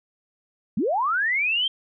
sine linear sweep, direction up, 165.2 to 3200 Hz, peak -20 dBFS, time 0.77-1.68 s, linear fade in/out 5 ms, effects none

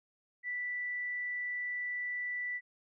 sine tone, 1971 Hz, B6, 4 cents flat, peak -34 dBFS, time 0.43-2.61 s, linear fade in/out 50 ms, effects none

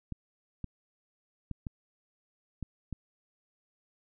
clicks, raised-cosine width 5 ms, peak -24 dBFS, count 6, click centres 0.123 / 0.643 / 1.513 / 1.668 / 2.627 / 2.927 s, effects none

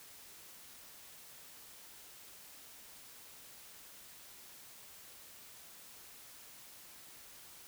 silence, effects white hiss -55 dBFS RMS until 7.67 s

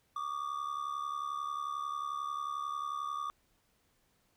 triangle ring-modulated tone, 1174.7 Hz, D6, in tune, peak -30 dBFS, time 0.16-3.3 s, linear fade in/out 0 ms, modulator 35.6 Hz, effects pink hiss -73 dBFS RMS until 4.36 s

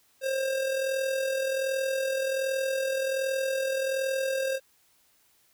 square tone with amplitude modulation, 533 Hz, C5, 32 cents sharp, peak -25 dBFS, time 0.21-4.6 s, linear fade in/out 50 ms, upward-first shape sine, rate 41.3 Hz, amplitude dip 45%, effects white hiss -65 dBFS RMS until 5.53 s

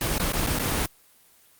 pink noise with dropouts, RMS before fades -25 dBFS, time 0.01-0.86 s, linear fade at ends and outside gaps 2 ms, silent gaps 0.182-0.197 / 0.323-0.333 / 0.466-0.47 / 0.588-0.595 s, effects white hiss -57 dBFS RMS until 1.59 s + Opus 24 kbps

